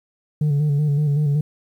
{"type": "tone with vibrato", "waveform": "sine", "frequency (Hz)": 146.83, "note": "D3", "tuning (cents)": 0, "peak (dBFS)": -13, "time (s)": [0.41, 1.41], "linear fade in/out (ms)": 5, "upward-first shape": "square", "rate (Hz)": 5.3, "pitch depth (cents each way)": 47, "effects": ["tanh soft clip ceiling -15 dBFS", "9-bit"]}